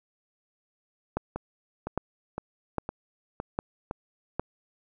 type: two click trains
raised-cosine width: 1 ms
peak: -13 / -18 dBFS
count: 5 / 6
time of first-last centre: 1.17-4.396 / 1.36-3.911 s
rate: 1.24 / 1.96 Hz
effects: none